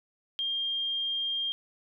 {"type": "tone", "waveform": "sine", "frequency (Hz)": 3207, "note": "G7", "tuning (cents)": 39, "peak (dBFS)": -28, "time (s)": [0.39, 1.52], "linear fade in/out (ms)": 0, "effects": []}